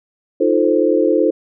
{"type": "chord", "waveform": "sine", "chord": "F dominant seventh", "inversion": "third", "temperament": "equal", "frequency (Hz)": [311.1, 349.2, 440, 523.3], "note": ["Eb4", "F4", "A4", "C5"], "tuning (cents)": [0, 0, 0, 0], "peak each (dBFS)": -17, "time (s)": [0.4, 1.31], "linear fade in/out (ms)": 10, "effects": []}